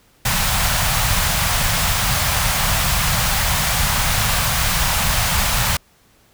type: band-stop noise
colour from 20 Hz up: pink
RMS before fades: -18 dBFS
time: 0.25-5.77 s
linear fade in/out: 5 ms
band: 170 to 680 Hz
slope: 24 dB/octave
effects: pink hiss -55 dBFS RMS until 6.33 s